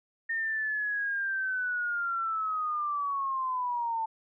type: linear sweep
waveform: sine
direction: down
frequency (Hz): 1831 to 886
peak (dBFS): -28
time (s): 0.29-4.06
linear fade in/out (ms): 10
effects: none